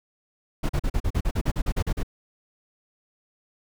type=noise bursts; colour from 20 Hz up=brown; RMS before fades=-23 dBFS; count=14; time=0.63-2.032 s; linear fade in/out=10 ms; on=63 ms; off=40 ms; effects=none